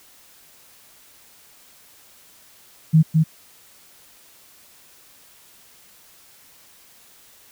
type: tone with echo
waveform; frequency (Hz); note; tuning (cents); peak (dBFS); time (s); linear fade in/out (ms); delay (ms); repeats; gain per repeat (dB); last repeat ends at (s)
sine; 158.7; D#3; +35; -9; 2.93-3.03; 20; 210; 1; -3; 3.24
effects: white hiss -51 dBFS RMS until 7.51 s